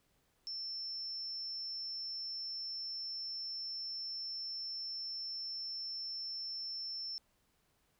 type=tone; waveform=sine; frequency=5360 Hz; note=E8; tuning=28 cents sharp; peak=-39 dBFS; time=0.47-7.18 s; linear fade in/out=0 ms; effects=pink hiss -75 dBFS RMS until 7.99 s